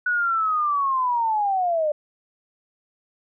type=linear sweep; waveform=sine; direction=down; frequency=1480 to 587.3 Hz; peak=-19 dBFS; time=0.06-1.92 s; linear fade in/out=5 ms; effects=none